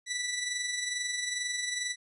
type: tone with amplitude modulation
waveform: 15% pulse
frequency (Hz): 1969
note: B6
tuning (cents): -6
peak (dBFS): -23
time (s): 0.06-1.96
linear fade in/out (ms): 50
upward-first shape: sine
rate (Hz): 22.3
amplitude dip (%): 45
effects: resampled to 24000 Hz